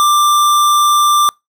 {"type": "tone", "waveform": "square", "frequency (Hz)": 1183, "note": "D6", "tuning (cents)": 12, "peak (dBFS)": -9, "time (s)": [0, 1.29], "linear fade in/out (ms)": 0, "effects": ["noise-tail reverb RT60 0.2 s tail -26 dB re dry"]}